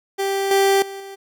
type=tone with level steps; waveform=30% pulse; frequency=392 Hz; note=G4; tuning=in tune; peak=-17 / -11 / -28 / -31 dBFS; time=0.18-1.16 s; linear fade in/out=20 ms; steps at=0.51 / 0.82 / 1 s; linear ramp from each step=2 ms; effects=none

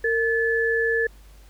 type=tone pair together; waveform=sine; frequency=458.5 / 1731.1 Hz; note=A#4 / A6; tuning=-29 / -29 cents; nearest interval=octave + major seventh; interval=2300 cents; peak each=-22 dBFS; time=0.04-1.07 s; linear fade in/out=5 ms; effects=added 50 Hz sine -45 dBFS peak until 1.49 s + pink hiss -56 dBFS RMS until 1.49 s

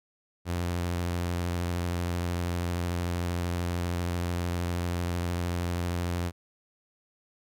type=tone with vibrato; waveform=sawtooth; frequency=87.31 Hz; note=F2; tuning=in tune; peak=-24 dBFS; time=0.45-6.32 s; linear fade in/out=50 ms; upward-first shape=triangle; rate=13 Hz; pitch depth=28 cents each way; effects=none

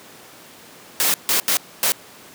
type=noise bursts at uneven times; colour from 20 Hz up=white; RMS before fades=-18 dBFS; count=4; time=1-1.14 / 1.29-1.4 / 1.48-1.57 / 1.83-1.92 s; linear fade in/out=0 ms; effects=pink hiss -43 dBFS RMS until 2.34 s + high-pass 200 Hz 12 dB/octave

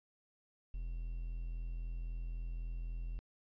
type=tone with quantisation; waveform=triangle; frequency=41.89 Hz; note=E1; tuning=29 cents sharp; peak=-36 dBFS; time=0.74-3.19 s; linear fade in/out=0 ms; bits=11; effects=resampled to 11025 Hz

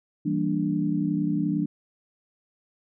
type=chord; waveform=sine; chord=E half-diminished seventh; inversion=none; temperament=equal; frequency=164.81 / 196 / 233.1 / 293.7 Hz; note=E3 / G3 / Bb3 / D4; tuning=0 / 0 / 0 / 0 cents; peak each=-28 / -28 / -32 / -26 dBFS; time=0.25-1.66 s; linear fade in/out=10 ms; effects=none

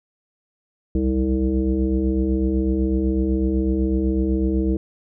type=tone with frequency modulation; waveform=sine; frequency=196 Hz; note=G3; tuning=in tune; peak=-17 dBFS; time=0.95-4.77 s; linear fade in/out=2 ms; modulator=128 Hz; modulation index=1.6; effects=none

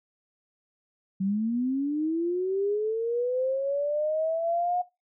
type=linear sweep; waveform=sine; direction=up; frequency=186.7 to 724 Hz; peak=-24 dBFS; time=1.2-4.82 s; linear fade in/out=10 ms; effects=noise-tail reverb RT60 0.2 s tail -17 dB re dry

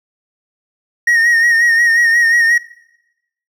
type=tone with vibrato; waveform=triangle; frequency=1864.7 Hz; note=A#6; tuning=in tune; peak=-7 dBFS; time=1.07-2.58 s; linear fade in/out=5 ms; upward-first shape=sine; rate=5.6 Hz; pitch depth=44 cents each way; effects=noise-tail reverb RT60 0.9 s tail -21 dB re dry

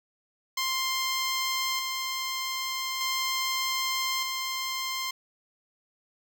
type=tone with tremolo; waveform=10% pulse; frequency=1051 Hz; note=C6; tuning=7 cents sharp; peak=-18 dBFS; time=0.57-5.11 s; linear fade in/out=5 ms; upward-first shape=square; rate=0.41 Hz; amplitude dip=30%; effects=none

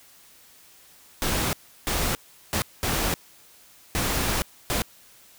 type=noise bursts at uneven times; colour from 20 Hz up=pink; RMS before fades=-25 dBFS; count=6; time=1.22-1.53 / 1.87-2.15 / 2.53-2.62 / 2.83-3.14 / 3.95-4.42 / 4.7-4.82 s; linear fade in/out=0 ms; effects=white hiss -53 dBFS RMS until 5.38 s

